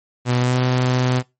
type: tone with pitch glide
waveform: sawtooth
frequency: 123.47 to 126.5 Hz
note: B2 to B2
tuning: 0 to +42 cents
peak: -12 dBFS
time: 0.25-1.23 s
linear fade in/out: 50 ms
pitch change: +42 cents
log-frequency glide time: 0.38-0.57 s
effects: noise-tail reverb RT60 0.2 s tail -19 dB re dry + MP3 32 kbps